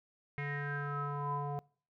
square tone with low-pass filter sweep, 143.9 Hz, D3, 35 cents flat, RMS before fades -37 dBFS, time 0.38-1.59 s, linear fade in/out 0 ms, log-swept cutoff 2100 to 820 Hz, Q 10, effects noise-tail reverb RT60 0.5 s tail -26 dB re dry

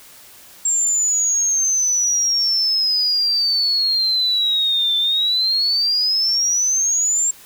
sine exponential two-way sweep, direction down then up, 7459 to 3532 to 7459 Hz, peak -15 dBFS, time 0.65-7.31 s, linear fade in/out 5 ms, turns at 4.97 s, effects white hiss -44 dBFS RMS until 7.45 s

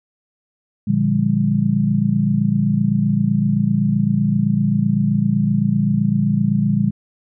sine chord, Bb dominant seventh, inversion none, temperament equal with one note detuned, 116.54 / 146.83 / 174.61 / 202.4 Hz, Bb2 / D3 / F3 / Ab3, 0 / 0 / 0 / -44 cents, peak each -22 / -20 / -22 / -17 dBFS, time 0.87-6.91 s, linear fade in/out 10 ms, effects none

